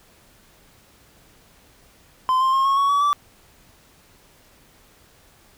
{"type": "tone with pitch steps", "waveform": "triangle", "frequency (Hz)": [1031, 1051.4, 1072.3, 1093.6, 1115.3, 1137.4, 1159.9], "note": ["C6", "C6", "C6", "C#6", "C#6", "C#6", "D6"], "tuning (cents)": [-26, 8, 42, -24, 10, 44, -22], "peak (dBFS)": -14, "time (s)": [2.29, 3.13], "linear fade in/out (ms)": 0, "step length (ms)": 120, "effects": ["pink hiss -54 dBFS RMS until 5.57 s"]}